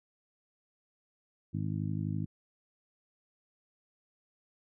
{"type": "harmonic tone", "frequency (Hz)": 51.91, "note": "G#1", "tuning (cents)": 0, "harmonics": [2, 3, 4, 5, 6], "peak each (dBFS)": [-35, -35, -40, -41, -44], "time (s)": [1.53, 2.26], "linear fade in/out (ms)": 20, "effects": []}